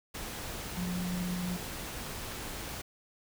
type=tone in noise; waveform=sine; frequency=179.2 Hz; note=F3; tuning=45 cents sharp; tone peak=-32 dBFS; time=0.77-1.57 s; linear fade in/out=10 ms; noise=pink; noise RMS=-40 dBFS; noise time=0.14-2.82 s; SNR=+5 dB; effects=none